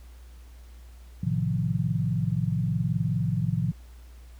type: chord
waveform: sine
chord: F dominant seventh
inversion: first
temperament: equal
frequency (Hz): 110 / 130.81 / 155.56 / 174.61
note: A2 / C3 / Eb3 / F3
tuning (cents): 0 / 0 / 0 / 0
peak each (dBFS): -29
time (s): 1.23-3.72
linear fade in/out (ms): 5
effects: added 60 Hz sine -44 dBFS peak until 4.39 s + pink hiss -59 dBFS RMS until 4.39 s